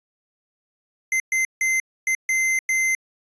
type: tone bursts at uneven times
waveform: square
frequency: 2073 Hz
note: C7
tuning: 17 cents flat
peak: -19 dBFS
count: 6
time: 1.12-1.2 / 1.32-1.45 / 1.61-1.8 / 2.07-2.15 / 2.29-2.59 / 2.69-2.95 s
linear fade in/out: 2 ms
effects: resampled to 22050 Hz